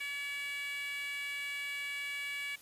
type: tone with high-pass filter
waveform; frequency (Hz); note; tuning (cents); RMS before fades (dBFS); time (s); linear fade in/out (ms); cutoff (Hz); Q
10% pulse; 569; C#5; +45; -39; 0-2.56; 10; 2100; 6.6
effects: white hiss -57 dBFS RMS until 2.61 s + resampled to 32000 Hz